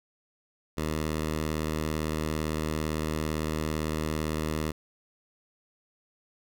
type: tone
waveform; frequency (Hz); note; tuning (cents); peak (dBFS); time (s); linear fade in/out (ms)
10% pulse; 77.78; D#2; 0; -20; 0.77-4.72; 10
effects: none